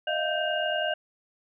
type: tone cluster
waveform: sine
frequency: 619 / 668 / 700 / 1559 / 2838 Hz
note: D#5 / E5 / F5 / G6 / F7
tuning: -9 / +23 / +4 / -10 / +27 cents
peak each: -29 / -38 / -32 / -31 / -32 dBFS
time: 0.07-0.94 s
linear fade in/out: 5 ms
effects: none